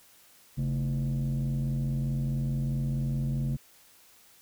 sine tone with frequency modulation, 138.59 Hz, C#3, in tune, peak -24 dBFS, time 0.57-3.57 s, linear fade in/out 20 ms, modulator 84.7 Hz, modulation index 0.79, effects tanh soft clip ceiling -25 dBFS + white hiss -58 dBFS RMS until 4.41 s

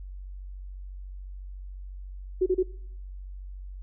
sine tone bursts, 370 Hz, F#4, in tune, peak -19 dBFS, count 3, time 2.41-2.631 s, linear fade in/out 10 ms, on 53 ms, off 31 ms, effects noise-tail reverb RT60 0.7 s tail -22 dB re dry + added 47 Hz sine -37 dBFS peak until 3.82 s

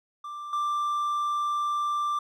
triangle tone with level steps, 1180 Hz, D6, 8 cents sharp, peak -33 / -23 dBFS, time 0.24-2.19 s, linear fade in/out 5 ms, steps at 0.53 s, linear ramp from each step 2 ms, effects none

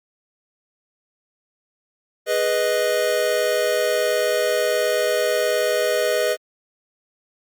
square chord, G# minor, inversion none, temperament equal, 415.3 / 493.9 / 622.3 Hz, G#4 / B4 / D#5, 0 / 0 / 0 cents, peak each -26 / -23 / -22 dBFS, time 2.26-6.37 s, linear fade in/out 50 ms, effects Opus 48 kbps

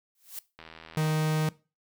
blue noise with exponential growth, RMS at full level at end -35 dBFS, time 0.15-0.39 s, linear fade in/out 2 ms, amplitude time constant 51 ms
click train, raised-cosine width 0.3 ms, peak -29 dBFS, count 43, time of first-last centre 0.59-1.11 s, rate 80.8 Hz
45% pulse tone, 155.56 Hz, D#3, in tune, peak -24 dBFS, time 0.97-1.49 s, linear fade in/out 2 ms
effects noise-tail reverb RT60 0.3 s tail -20 dB re dry

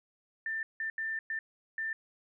sine tone bursts at uneven times, 1786 Hz, A6, 25 cents sharp, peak -32 dBFS, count 5, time 0.46-0.63 / 0.8-0.9 / 0.98-1.19 / 1.3-1.39 / 1.78-1.93 s, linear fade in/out 2 ms, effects none

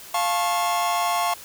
45% pulse chord, F augmented, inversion none, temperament just, 698.5 / 873.1 / 1091.3 Hz, F5 / A5 / C#6, 0 / -14 / -27 cents, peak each -24 / -27 / -25 dBFS, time 0.14-1.34 s, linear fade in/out 5 ms, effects white hiss -42 dBFS RMS until 1.44 s

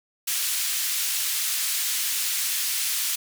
white band-pass noise, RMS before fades -26 dBFS, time 0.27-3.16 s, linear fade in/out 10 ms, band 2100 to 16000 Hz, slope 12 dB/octave, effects none

